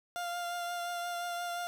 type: tone with vibrato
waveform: 30% pulse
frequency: 698.5 Hz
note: F5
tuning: in tune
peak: -32 dBFS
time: 0.16-1.67 s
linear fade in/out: 0 ms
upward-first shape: triangle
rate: 5.7 Hz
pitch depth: 19 cents each way
effects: none